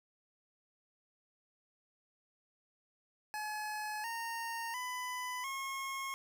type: tone with pitch steps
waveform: 25% pulse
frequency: 850 / 921.6 / 999.2 / 1083.4 Hz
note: G#5 / A#5 / B5 / C#6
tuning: +40 / -20 / +20 / -40 cents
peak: -34 dBFS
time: 3.34-6.14 s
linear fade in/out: 0 ms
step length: 700 ms
effects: none